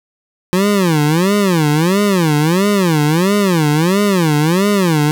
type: tone with vibrato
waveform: 25% pulse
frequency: 174.61 Hz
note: F3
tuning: in tune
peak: -7 dBFS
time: 0.53-5.11 s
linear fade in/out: 0 ms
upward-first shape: sine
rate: 1.5 Hz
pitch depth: 290 cents each way
effects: none